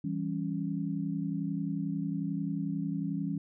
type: chord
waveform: sine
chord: C# diminished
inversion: first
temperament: equal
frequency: 164.81 / 196 / 277.2 Hz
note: E3 / G3 / C#4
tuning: 0 / 0 / 0 cents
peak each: -34 / -35 / -35 dBFS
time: 0.04-3.38 s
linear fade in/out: 5 ms
effects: none